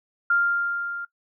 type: tone with level ramp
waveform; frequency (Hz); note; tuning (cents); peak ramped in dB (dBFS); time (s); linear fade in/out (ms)
sine; 1396.9; F6; 0; -16 to -30; 0.3-1.05; 5
effects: noise-tail reverb RT60 0.1 s tail -20 dB re dry